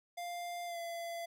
square tone with pitch glide, 698.5 to 679.4 Hz, F5 to F5, 0 to -48 cents, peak -40 dBFS, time 0.17-1.26 s, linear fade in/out 10 ms, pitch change -48 cents, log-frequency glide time 0.66-0.78 s, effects none

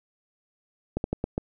slowing click train, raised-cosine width 2 ms, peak -13 dBFS, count 5, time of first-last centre 0.97-1.379 s, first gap 71 ms, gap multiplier 1.25, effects none

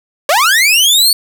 sawtooth linear sweep, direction up, 530 to 4501 Hz, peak -4 dBFS, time 0.29-1.13 s, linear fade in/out 2 ms, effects none

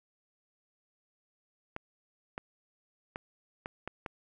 clicks, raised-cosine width 0.5 ms, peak -22 dBFS, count 6, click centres 1.764 / 2.379 / 3.159 / 3.659 / 3.876 / 4.062 s, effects none

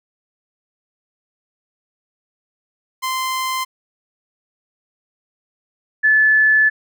sawtooth / sine tone pair in turn, 1039 / 1733.5 Hz, C6 / A6, -12 / -26 cents, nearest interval major sixth, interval 886 cents, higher second, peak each -16 / -10 dBFS, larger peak second, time 3.02-3.65 / 6.03-6.7 s, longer second, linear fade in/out 20 ms, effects none

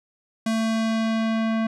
square tone with low-pass filter sweep, 223.4 Hz, A3, 27 cents sharp, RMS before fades -23 dBFS, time 0.46-1.67 s, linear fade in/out 5 ms, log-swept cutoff 9300 to 2200 Hz, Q 0.83, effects none

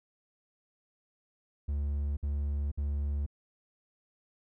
triangle tone bursts, 71.9 Hz, D2, 36 cents flat, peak -27 dBFS, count 3, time 1.68-3.264 s, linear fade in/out 10 ms, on 490 ms, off 57 ms, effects none

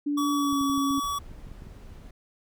sine tone with pitch glide, 290 to 276.7 Hz, D4 to C#4, -22 to -3 cents, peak -24 dBFS, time 0.06-1 s, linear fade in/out 10 ms, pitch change -81 cents, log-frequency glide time 0.33-0.63 s
square tone, 1138 Hz, C#6, 45 cents sharp, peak -28 dBFS, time 0.17-1.19 s, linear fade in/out 10 ms
clicks, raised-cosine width 5 ms, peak -31 dBFS, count 11, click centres 0.528 / 0.612 / 0.698 / 0.778 / 0.908 / 0.979 / 1.315 / 1.47 / 1.516 / 1.621 / 1.67 s
brown noise, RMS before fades -44 dBFS, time 1.03-2.11 s, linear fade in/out 5 ms
effects none

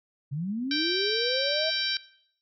sine linear sweep, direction up, 130.81 to 652 Hz, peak -28 dBFS, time 0.31-1.71 s, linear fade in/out 20 ms
harmonic tone, 780 Hz, G5, 9 cents flat, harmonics 2 / 3 / 4 / 5 / 6 / 7, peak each -33 / -36 / -34 / -31 / -33 / -34 dBFS, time 0.71-1.97 s, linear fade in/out 2 ms
effects noise-tail reverb RT60 0.7 s tail -20 dB re dry

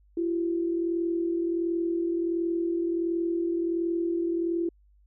sine tone pair together, 337.7 / 379.1 Hz, E4 / F#4, +42 / +42 cents, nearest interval major second, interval 200 cents, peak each -25 / -34 dBFS, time 0.17-4.69 s, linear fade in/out 5 ms, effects added 50 Hz sine -57 dBFS peak until 5.06 s

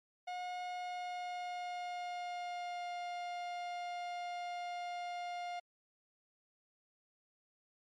45% pulse tone with pitch glide, 721 to 706.2 Hz, F#5 to F5, -45 to +19 cents, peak -39 dBFS, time 0.27-5.6 s, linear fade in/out 10 ms, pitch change -36 cents, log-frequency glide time 0.64-2.88 s, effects low-pass 4000 Hz 12 dB/octave + MP3 64 kbps

